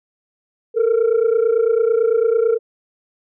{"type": "tone pair together", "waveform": "sine", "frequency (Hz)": [442.4, 471.4], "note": ["A4", "A#4"], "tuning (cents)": [9, 19], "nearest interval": "minor second", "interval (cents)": 110, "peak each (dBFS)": -14, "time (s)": [0.74, 2.59], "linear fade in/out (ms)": 50, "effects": ["tanh soft clip ceiling -10 dBFS"]}